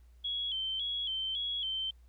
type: tone with vibrato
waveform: sine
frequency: 3218 Hz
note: G7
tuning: 45 cents sharp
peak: -32 dBFS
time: 0.24-1.91 s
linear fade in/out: 10 ms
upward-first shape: square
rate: 1.8 Hz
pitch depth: 63 cents each way
effects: added 60 Hz sine -55 dBFS peak until 2.08 s + pink hiss -74 dBFS RMS until 2.08 s